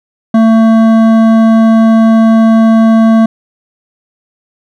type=tone with hard clipping; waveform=sine; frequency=224 Hz; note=A3; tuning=31 cents sharp; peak=-5 dBFS; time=0.34-3.26 s; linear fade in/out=5 ms; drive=11 dB; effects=none